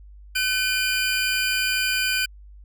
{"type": "tone pair together", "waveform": "25% pulse", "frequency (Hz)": [1519, 2414], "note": ["F#6", "D7"], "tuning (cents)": [45, 47], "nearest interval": "minor sixth", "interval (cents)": 802, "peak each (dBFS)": -20, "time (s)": [0.35, 2.26], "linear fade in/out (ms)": 10, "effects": ["added 50 Hz sine -42 dBFS peak until 2.64 s"]}